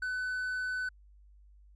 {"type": "tone", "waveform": "triangle", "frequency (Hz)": 1504, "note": "F#6", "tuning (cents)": 28, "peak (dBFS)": -30, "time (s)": [0.02, 0.89], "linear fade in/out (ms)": 5, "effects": ["added 50 Hz sine -55 dBFS peak until 1.75 s", "resampled to 24000 Hz"]}